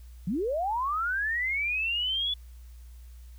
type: linear sweep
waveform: sine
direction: up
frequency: 155.4 to 3449 Hz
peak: -26 dBFS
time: 0.27-2.34 s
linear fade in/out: 5 ms
effects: added 60 Hz sine -44 dBFS peak until 3.38 s + white hiss -63 dBFS RMS until 3.38 s